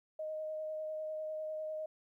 sine tone with vibrato, 622.3 Hz, D#5, in tune, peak -37 dBFS, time 0.19-1.86 s, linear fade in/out 5 ms, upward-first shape sine, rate 10 Hz, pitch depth 12 cents each way, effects 13-bit

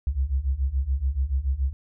sine beating tone pair, 63.4 / 70.4 Hz, B1 / C#2, +46 / +27 cents, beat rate 7 Hz, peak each -26 / -24 dBFS, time 0.07-1.73 s, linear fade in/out 0 ms, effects none

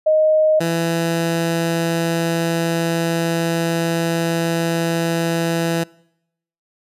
sine / 15% pulse tone pair in turn, 622.3 / 166.74 Hz, D#5 / E3, 0 / +20 cents, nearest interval octave + major seventh, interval 2280 cents, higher first, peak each -11 dBFS, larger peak neither, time 0.06-0.6 / 0.6-5.84 s, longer second, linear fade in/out 10 ms, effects noise-tail reverb RT60 0.8 s tail -25 dB re dry + resampled to 32000 Hz

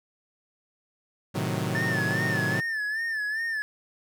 sawtooth chord, A diminished seventh, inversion none, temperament equal, 110 / 130.81 / 155.56 / 185 Hz, A2 / C3 / Eb3 / Gb3, 0 / 0 / 0 / 0 cents, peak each -28 dBFS, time 1.34-2.61 s, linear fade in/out 20 ms
triangle tone with vibrato, 1760 Hz, A6, in tune, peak -25 dBFS, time 1.75-3.62 s, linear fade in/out 0 ms, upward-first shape sine, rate 2.5 Hz, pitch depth 83 cents each way
effects none

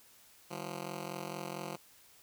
10% pulse ring-modulated tone, 174.61 Hz, F3, in tune, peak -28 dBFS, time 0.5-1.77 s, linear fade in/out 20 ms, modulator 22.2 Hz, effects white hiss -61 dBFS RMS until 2.22 s

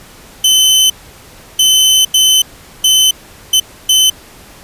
sawtooth tone bursts at uneven times, 3049 Hz, G7, 49 cents flat, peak -3 dBFS, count 6, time 0.44-0.9 / 1.59-2.05 / 2.14-2.42 / 2.84-3.11 / 3.53-3.6 / 3.89-4.1 s, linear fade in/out 5 ms, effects pink hiss -38 dBFS RMS until 4.63 s + resampled to 32000 Hz

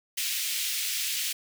pink high-pass noise, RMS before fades -30 dBFS, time 0.17-1.33 s, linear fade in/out 10 ms, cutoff 2400 Hz, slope 24 dB/octave, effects none

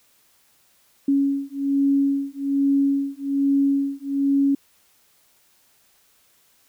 sine beating tone pair, 277.2 / 278.4 Hz, C#4 / C#4, 0 / +8 cents, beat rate 1.2 Hz, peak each -21 dBFS, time 1.08-4.55 s, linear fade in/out 5 ms, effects white hiss -60 dBFS RMS until 6.68 s

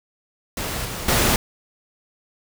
pink noise with level steps, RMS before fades -27 / -30 / -18 dBFS, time 0.57-1.36 s, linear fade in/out 2 ms, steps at 0.85 / 1.08 s, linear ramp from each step 5 ms, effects none

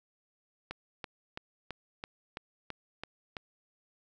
click train, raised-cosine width 0.3 ms, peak -22 dBFS, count 9, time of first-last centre 0.71-3.368 s, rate 3.01 Hz, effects none

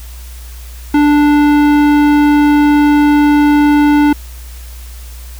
sine tone with tanh clipping, 293.7 Hz, D4, in tune, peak -8 dBFS, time 0.94-4.13 s, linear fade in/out 5 ms, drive 17 dB, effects added 60 Hz sine -27 dBFS peak until 5.39 s + white hiss -38 dBFS RMS until 5.39 s

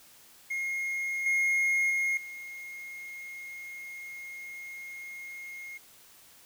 triangle tone with level steps, 2146 Hz, C7, 43 cents sharp, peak -28 / -22 / -24 / -38 dBFS, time 0.5-5.78 s, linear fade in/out 10 ms, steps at 1.26 / 1.9 / 2.17 s, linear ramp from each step 2 ms, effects white hiss -56 dBFS RMS until 6.45 s

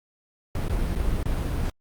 brown noise with dropouts, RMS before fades -25 dBFS, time 0.55-1.7 s, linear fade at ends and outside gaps 2 ms, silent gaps 0.684-0.695 / 0.953-0.958 / 1.231-1.255 s, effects Opus 48 kbps

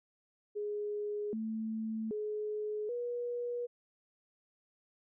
sine tone with pitch steps, 415.9 / 220.8 / 423.5 / 482.7 Hz, G#4 / A3 / G#4 / B4, +2 / +6 / +34 / -40 cents, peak -34 dBFS, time 0.55-3.67 s, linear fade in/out 20 ms, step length 780 ms, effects none

